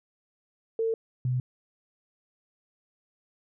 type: tone pair in turn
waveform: sine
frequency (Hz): 450.7 / 126.15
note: A4 / B2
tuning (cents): +42 / +37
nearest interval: octave + minor seventh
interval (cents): 2205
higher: first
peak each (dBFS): -24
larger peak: neither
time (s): 0.79-0.94 / 1.25-1.4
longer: neither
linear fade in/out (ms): 2
effects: none